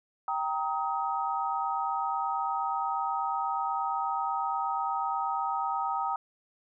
sine chord, Eb major, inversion first, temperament equal with one note detuned, 784 / 932.3 / 1262.6 Hz, G5 / Bb5 / Eb6, 0 / 0 / +25 cents, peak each -32 dBFS, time 0.28-6.16 s, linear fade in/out 2 ms, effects none

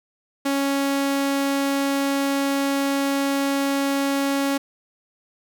sawtooth tone, 277.2 Hz, C#4, in tune, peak -16 dBFS, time 0.45-4.58 s, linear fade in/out 10 ms, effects none

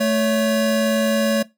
square tone pair together, 219.9 / 561.8 Hz, A3 / C#5, -1 / +23 cents, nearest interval octave + major third, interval 1624 cents, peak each -20 dBFS, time 0-1.43 s, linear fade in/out 10 ms, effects noise-tail reverb RT60 0.2 s tail -20 dB re dry

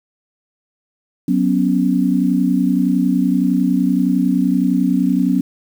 sine chord, F# suspended fourth, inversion none, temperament just, 185 / 246.7 / 277.5 Hz, F#3 / B3 / C#4, 0 / -2 / +2 cents, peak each -17 dBFS, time 1.28-5.41 s, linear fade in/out 5 ms, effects 7-bit

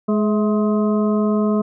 harmonic tone with a mistuned harmonic, 210.5 Hz, G#3, 24 cents sharp, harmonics 1 / 2 / 3 / 5 / 6, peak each -16 / -22 / -26 / -30 / -32 dBFS, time 0.08-1.62 s, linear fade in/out 10 ms, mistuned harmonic 3, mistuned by +46 cents, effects none

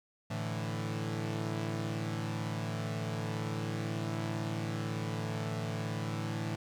sawtooth chord, A suspended fourth, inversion none, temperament equal, 110 / 146.83 / 164.81 Hz, A2 / D3 / E3, 0 / 0 / 0 cents, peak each -32 / -37 / -35 dBFS, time 0.3-6.56 s, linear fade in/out 10 ms, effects low-pass 8000 Hz 12 dB/octave + 11-bit

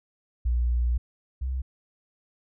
sine tone pair in turn, 60 / 64.76 Hz, B1 / C2, -49 / -17 cents, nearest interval minor second, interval 132 cents, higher second, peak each -21 / -26 dBFS, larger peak first, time 0.45-0.98 / 1.41-1.62 s, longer first, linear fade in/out 10 ms, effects none

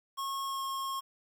square tone with pitch glide, 1090 to 1081.2 Hz, C#6 to C#6, -29 to -44 cents, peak -34 dBFS, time 0.17-1.01 s, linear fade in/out 20 ms, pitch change -15 cents, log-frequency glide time 0.46-0.63 s, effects 10-bit

